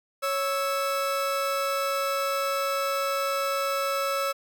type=tone pair together; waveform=40% pulse; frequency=554.1 / 1316 Hz; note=C#5 / E6; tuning=-1 / -3 cents; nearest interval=octave + minor third; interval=1498 cents; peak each=-27 dBFS; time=0.22-4.33 s; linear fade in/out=20 ms; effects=none